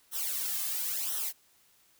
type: noise with flanger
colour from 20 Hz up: blue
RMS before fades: -33 dBFS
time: 0.11-1.33 s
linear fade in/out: 50 ms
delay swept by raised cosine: 0.42 to 2.12 ms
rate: 0.97 Hz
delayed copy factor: -0.75
effects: white hiss -65 dBFS RMS until 1.99 s